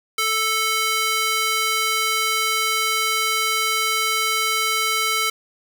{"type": "tone with high-pass filter", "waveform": "square", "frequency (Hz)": 440, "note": "A4", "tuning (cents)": 0, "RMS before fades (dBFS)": -21, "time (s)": [0.18, 5.3], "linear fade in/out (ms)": 5, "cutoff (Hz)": 1600, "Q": 0.91, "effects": []}